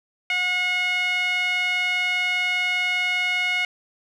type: tone with band-pass filter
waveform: sawtooth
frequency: 725 Hz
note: F#5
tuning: 35 cents flat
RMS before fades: -23 dBFS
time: 0.3-3.65 s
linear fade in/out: 2 ms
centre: 2400 Hz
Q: 8.1
effects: none